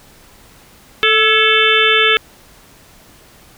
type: harmonic tone with a mistuned harmonic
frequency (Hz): 440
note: A4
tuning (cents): 0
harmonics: 1 / 3 / 4 / 5 / 6 / 7 / 8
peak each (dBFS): -17 / -17 / -17 / -17 / -17 / -17 / -17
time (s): 1.03-2.17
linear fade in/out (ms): 0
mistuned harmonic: 4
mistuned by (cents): -66
effects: pink hiss -45 dBFS RMS until 3.57 s